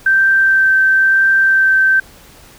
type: tone with vibrato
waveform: sine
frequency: 1560 Hz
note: G6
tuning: 9 cents flat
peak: -8 dBFS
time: 0.06-2 s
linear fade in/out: 5 ms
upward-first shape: sine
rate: 1 Hz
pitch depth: 9 cents each way
effects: pink hiss -42 dBFS RMS until 2.58 s